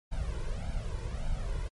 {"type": "noise with flanger", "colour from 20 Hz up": "brown", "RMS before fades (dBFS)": -33, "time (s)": [0.11, 1.69], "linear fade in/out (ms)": 20, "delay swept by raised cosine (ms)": [1.3, 2.06], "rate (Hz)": 1.7, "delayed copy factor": 1, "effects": ["MP3 48 kbps"]}